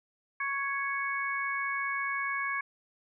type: harmonic tone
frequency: 554.4 Hz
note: C#5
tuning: in tune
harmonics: 2 / 3 / 4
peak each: -34 / -34 / -34 dBFS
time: 0.4-2.61 s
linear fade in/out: 5 ms
effects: none